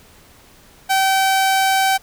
sawtooth tone, 770 Hz, G5, 31 cents flat, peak -10 dBFS, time 0.89-1.98 s, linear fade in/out 20 ms, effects pink hiss -48 dBFS RMS until 2.02 s

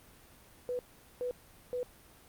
sine tone bursts, 494.7 Hz, B4, 3 cents sharp, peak -32 dBFS, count 3, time 0.69-1.83 s, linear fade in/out 0 ms, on 100 ms, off 420 ms, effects pink hiss -58 dBFS RMS until 2.28 s + Opus 32 kbps

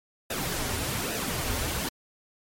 pink noise with flanger, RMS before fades -30 dBFS, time 0.3-1.89 s, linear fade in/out 5 ms, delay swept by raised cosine 0.9 to 6.1 ms, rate 1.2 Hz, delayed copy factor -0.65, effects MP3 64 kbps

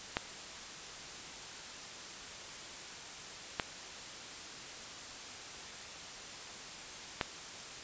clicks, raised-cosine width 0.3 ms, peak -14 dBFS, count 3, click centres 0.169 / 3.598 / 7.212 s, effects white hiss -46 dBFS RMS until 7.83 s + resampled to 16000 Hz

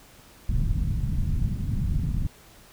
pink low-pass noise, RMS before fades -25 dBFS, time 0.49-2.27 s, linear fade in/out 5 ms, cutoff 180 Hz, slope 24 dB/octave, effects pink hiss -52 dBFS RMS until 2.72 s

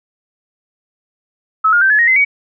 sine tone with pitch steps, 1295 / 1420.4 / 1557.9 / 1708.8 / 1874.2 / 2056 / 2255 Hz, E6 / F6 / G6 / G#6 / A#6 / C7 / C#7, -31 / +29 / -11 / +49 / +9 / -31 / +29 cents, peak -8 dBFS, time 1.64-2.249 s, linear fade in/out 10 ms, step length 87 ms, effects none

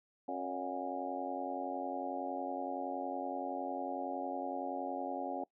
harmonic tone with a mistuned harmonic, 90.8 Hz, F#2, 32 cents flat, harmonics 3 / 4 / 5 / 6 / 7 / 8 / 9, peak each -42 / -46 / -48 / -43 / -48 / -41 / -43 dBFS, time 0.28-5.44 s, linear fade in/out 5 ms, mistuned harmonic 6, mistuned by +64 cents, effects noise-tail reverb RT60 0.1 s tail -22 dB re dry

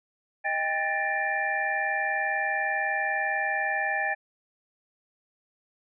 sine tone cluster, 628 / 796 / 1751 / 1831 / 2378 Hz, D#5 / G5 / A6 / A#6 / D7, +16 / +26 / -9 / -32 / +21 cents, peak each -35 / -30 / -28 / -34 / -35 dBFS, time 0.44-4.15 s, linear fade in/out 20 ms, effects none

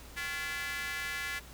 square tone with high-pass filter, 155.56 Hz, D#3, in tune, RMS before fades -37 dBFS, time 0.16-1.4 s, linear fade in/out 20 ms, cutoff 1800 Hz, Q 3.1, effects added 60 Hz sine -52 dBFS peak until 1.53 s + pink hiss -52 dBFS RMS until 1.53 s

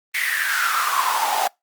pink noise with high-pass filter sweep, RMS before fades -21 dBFS, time 0.14-1.48 s, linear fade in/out 10 ms, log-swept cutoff 2100 to 740 Hz, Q 8.1, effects noise-tail reverb RT60 0.2 s tail -26 dB re dry + Opus 32 kbps

